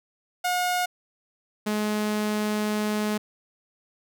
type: tone pair in turn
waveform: sawtooth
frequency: 720 / 211.5 Hz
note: F#5 / G#3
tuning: -47 / +32 cents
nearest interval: octave + major sixth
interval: 2121 cents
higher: first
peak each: -19 / -20 dBFS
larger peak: first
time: 0.44-0.86 / 1.66-3.18 s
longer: second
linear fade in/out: 10 ms
effects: none